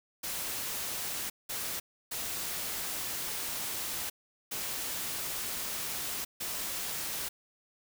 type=noise bursts at uneven times; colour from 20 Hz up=white; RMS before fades=-36 dBFS; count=5; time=0.23-1.3 / 1.49-1.8 / 2.11-4.1 / 4.51-6.25 / 6.4-7.29 s; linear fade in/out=10 ms; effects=none